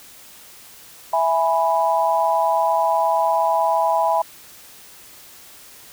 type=chord; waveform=sine; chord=E major; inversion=none; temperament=equal; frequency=659.3 / 830.6 / 987.8 Hz; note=E5 / G#5 / B5; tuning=0 / 0 / 0 cents; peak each=-20 dBFS; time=1.13-4.22 s; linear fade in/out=5 ms; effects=white hiss -44 dBFS RMS until 5.92 s